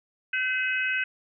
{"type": "harmonic tone with a mistuned harmonic", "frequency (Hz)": 511, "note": "C5", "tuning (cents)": -41, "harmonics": [3, 4, 5, 6], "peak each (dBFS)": [-27, -33, -28, -39], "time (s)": [0.33, 1.04], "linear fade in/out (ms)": 5, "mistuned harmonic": 6, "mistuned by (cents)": -82, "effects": []}